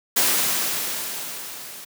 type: noise with level ramp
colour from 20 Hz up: white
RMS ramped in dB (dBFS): -18 to -39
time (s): 0.16-1.85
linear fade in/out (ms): 10
effects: high-pass 150 Hz 12 dB/octave